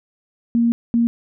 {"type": "tone bursts at uneven times", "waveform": "sine", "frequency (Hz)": 233.9, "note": "A#3", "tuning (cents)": 6, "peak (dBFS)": -13, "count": 2, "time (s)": [[0.55, 0.72], [0.94, 1.07]], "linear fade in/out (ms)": 0, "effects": []}